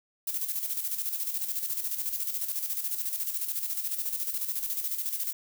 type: noise with tremolo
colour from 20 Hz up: violet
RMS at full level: -30 dBFS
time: 0.27-5.33 s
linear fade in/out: 5 ms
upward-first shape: square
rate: 14 Hz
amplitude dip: 55%
effects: none